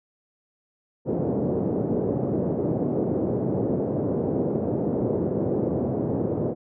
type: band-pass noise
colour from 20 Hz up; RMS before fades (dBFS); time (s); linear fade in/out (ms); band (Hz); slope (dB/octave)
white; -25; 1.05-6.55; 50; 100 to 490; 24
effects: none